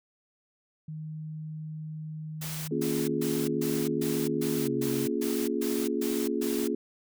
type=tone with pitch glide; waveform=sine; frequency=155.56 to 136.21 Hz; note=D#3 to C#3; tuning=0 to -30 cents; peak=-35 dBFS; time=0.88-5.07 s; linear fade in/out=5 ms; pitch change=-230 cents; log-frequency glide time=4.57-4.7 s
type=noise bursts; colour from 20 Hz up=white; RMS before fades=-38 dBFS; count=11; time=2.41-6.68 s; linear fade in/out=10 ms; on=270 ms; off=130 ms
type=chord; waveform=sine; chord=Bb minor seventh; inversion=none; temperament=just; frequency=233.1 / 279.7 / 349.6 / 419.5 Hz; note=Bb3 / Db4 / F4 / Ab4; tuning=0 / +16 / +2 / +17 cents; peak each=-32 dBFS; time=2.71-6.75 s; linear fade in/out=5 ms
effects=none